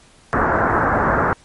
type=low-pass noise; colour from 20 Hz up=white; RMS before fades=-17 dBFS; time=0.33-1.33 s; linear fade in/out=0 ms; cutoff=1600 Hz; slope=48 dB/octave; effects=pink hiss -50 dBFS RMS until 1.44 s + MP3 48 kbps